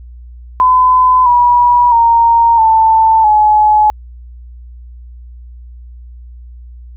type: tone with pitch steps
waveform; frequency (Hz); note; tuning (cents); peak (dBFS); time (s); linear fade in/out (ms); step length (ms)
sine; 1013 / 969.5 / 927.9 / 888 / 849.9; B5 / B5 / A#5 / A5 / G#5; +44 / -32 / -8 / +16 / +40; -5; 0.6-3.9; 0; 660
effects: added 60 Hz sine -30 dBFS peak until 6.96 s